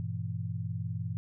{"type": "chord", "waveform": "sine", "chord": "E diminished", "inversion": "first", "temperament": "just", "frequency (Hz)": [98.89, 118.67, 164.81], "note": ["G2", "Bb2", "E3"], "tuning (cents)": [16, 31, 0], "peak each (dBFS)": [-36, -36, -38], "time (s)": [0, 1.17], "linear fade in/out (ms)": 0, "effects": []}